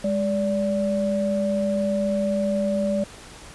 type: tone pair together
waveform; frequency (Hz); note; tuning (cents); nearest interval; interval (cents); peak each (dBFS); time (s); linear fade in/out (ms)
sine; 204.7 / 579; G#3 / D5; -25 / -25; octave + tritone; 1800; -23; 0.04-3.04; 5
effects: pink hiss -43 dBFS RMS until 3.54 s + resampled to 24000 Hz